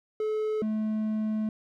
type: tone pair in turn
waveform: triangle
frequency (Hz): 430.9 / 216.2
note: A4 / A3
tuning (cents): -36 / -30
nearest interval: octave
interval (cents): 1194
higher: first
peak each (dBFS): -24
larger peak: neither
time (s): 0.2-0.62 / 0.62-1.49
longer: second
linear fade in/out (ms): 2
effects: none